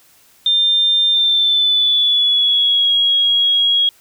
sine tone with pitch glide, 3600 to 3301 Hz, A7 to G#7, +39 to -11 cents, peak -11 dBFS, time 0.46-3.89 s, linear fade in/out 2 ms, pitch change -150 cents, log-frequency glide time 1.12-2.91 s, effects white hiss -51 dBFS RMS until 4 s

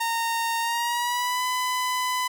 sawtooth tone with pitch glide, 921 to 1004.4 Hz, A#5 to B5, -21 to +29 cents, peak -20 dBFS, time 0-2.28 s, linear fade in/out 10 ms, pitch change +150 cents, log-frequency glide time 0.59-1.44 s, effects none

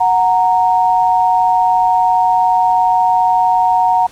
sine tone pair together, 737 / 928.6 Hz, F#5 / A#5, -7 / -7 cents, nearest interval major third, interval 400 cents, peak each -12 dBFS, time 0-4.07 s, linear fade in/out 10 ms, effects pink hiss -41 dBFS RMS until 4.11 s + low-pass 10000 Hz 12 dB/octave

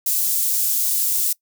white high-pass noise, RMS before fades -20 dBFS, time 0.06-1.33 s, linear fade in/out 5 ms, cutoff 7600 Hz, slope 12 dB/octave, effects noise-tail reverb RT60 0.1 s tail -23 dB re dry

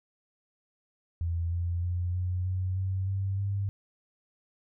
sine tone with pitch steps, 84.5 / 86.48 / 88.5 / 90.56 / 92.68 / 94.85 / 97.07 / 99.33 Hz, E2 / F2 / F2 / F#2 / F#2 / F#2 / G2 / G2, +43 / -16 / +23 / -37 / +3 / +43 / -16 / +23 cents, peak -27 dBFS, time 1.21-3.69 s, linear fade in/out 0 ms, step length 310 ms, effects none

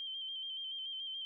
sine tone with vibrato, 3136 Hz, G7, in tune, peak -39 dBFS, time 0-1.25 s, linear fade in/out 0 ms, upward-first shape square, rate 7 Hz, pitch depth 31 cents each way, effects none

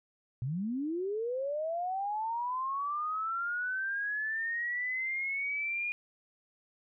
sine linear sweep, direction up, 115.4 to 2443 Hz, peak -31 dBFS, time 0.42-5.92 s, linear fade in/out 0 ms, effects none

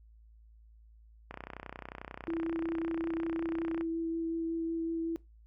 click train, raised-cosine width 0.5 ms, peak -26 dBFS, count 79, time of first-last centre 1.31-3.81 s, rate 31.2 Hz
sine tone with vibrato, 329.6 Hz, E4, in tune, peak -31 dBFS, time 2.28-5.16 s, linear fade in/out 0 ms, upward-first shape sine, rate 5.4 Hz, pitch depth 9 cents each way
effects noise-tail reverb RT60 0.2 s tail -21 dB re dry + added 55 Hz sine -55 dBFS peak until 5.46 s

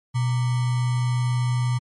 sine tone with sample-and-hold, 123.47 Hz, B2, in tune, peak -19 dBFS, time 0.14-1.79 s, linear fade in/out 20 ms, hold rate 1050 Hz, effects MP3 48 kbps

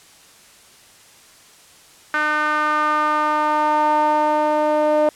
sawtooth tone with band-pass filter sweep, 302.8 Hz, D#4, 47 cents flat, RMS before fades -18 dBFS, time 2.14-5.09 s, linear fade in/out 2 ms, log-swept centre 1500 to 660 Hz, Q 4.1, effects white hiss -48 dBFS RMS until 5.15 s + low-pass 10000 Hz 12 dB/octave

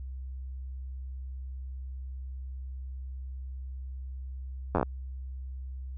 slowing click train, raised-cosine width 1 ms, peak -12 dBFS, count 7, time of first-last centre 4.75-4.829 s, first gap 10 ms, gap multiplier 1.11, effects added 65 Hz sine -36 dBFS peak until 5.97 s

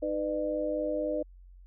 sine tone cluster, 308.8 / 499.1 / 603 Hz, D#4 / B4 / D5, -13 / +18 / +46 cents, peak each -34 / -33 / -31 dBFS, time 0.02-1.23 s, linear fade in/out 10 ms, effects added 45 Hz sine -49 dBFS peak until 1.66 s

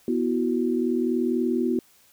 sine chord, B suspended fourth, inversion none, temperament equal with one note detuned, 245.8 / 329.6 / 370 Hz, B3 / E4 / F#4, -8 / 0 / 0 cents, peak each -24 / -27 / -26 dBFS, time 0.08-1.79 s, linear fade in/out 2 ms, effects white hiss -58 dBFS RMS until 2.12 s

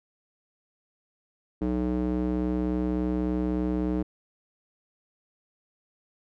square tone with band-pass filter, 61.74 Hz, B1, in tune, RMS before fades -27 dBFS, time 1.61-4.03 s, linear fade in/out 10 ms, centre 300 Hz, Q 1.9, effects none

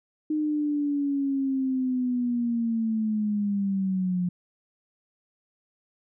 sine linear sweep, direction down, 307.7 to 176.7 Hz, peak -23 dBFS, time 0.3-4.29 s, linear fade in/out 5 ms, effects none

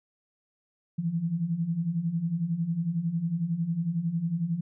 sine beating tone pair, 160.1 / 171.1 Hz, D#3 / F3, +50 / -35 cents, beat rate 11 Hz, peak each -32 / -27 dBFS, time 0.98-4.61 s, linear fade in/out 10 ms, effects none

